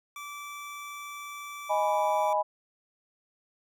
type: tone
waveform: 25% pulse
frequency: 1162 Hz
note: D6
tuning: 19 cents flat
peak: -35 dBFS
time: 0.16-2.33 s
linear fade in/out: 2 ms
type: chord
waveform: sine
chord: G# minor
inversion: second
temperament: equal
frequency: 622.3 / 830.6 / 987.8 Hz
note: D#5 / G#5 / B5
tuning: 0 / 0 / 0 cents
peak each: -28 dBFS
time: 1.69-2.43 s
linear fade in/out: 20 ms
effects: none